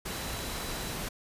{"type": "tone in noise", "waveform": "sine", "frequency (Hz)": 3951, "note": "B7", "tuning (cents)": 0, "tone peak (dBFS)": -47, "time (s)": [0.09, 0.94], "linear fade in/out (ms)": 10, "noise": "pink", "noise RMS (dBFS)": -36, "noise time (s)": [0.05, 1.09], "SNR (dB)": -14, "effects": ["resampled to 32000 Hz"]}